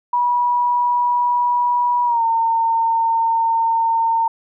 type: tone with pitch glide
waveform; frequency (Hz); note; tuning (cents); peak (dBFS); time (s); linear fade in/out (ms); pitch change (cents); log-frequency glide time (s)
sine; 971 to 911.2; B5 to A#5; -30 to -40; -14; 0.13-4.28; 5; -110; 2.05-2.23
effects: none